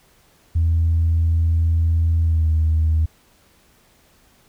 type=tone with pitch glide; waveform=sine; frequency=82.41 to 79.28 Hz; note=E2 to D#2; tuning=0 to +33 cents; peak=-13 dBFS; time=0.55-3.06 s; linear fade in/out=10 ms; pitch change=-67 cents; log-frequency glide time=2.22-2.49 s; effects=tanh soft clip ceiling -11 dBFS + pink hiss -56 dBFS RMS until 4.48 s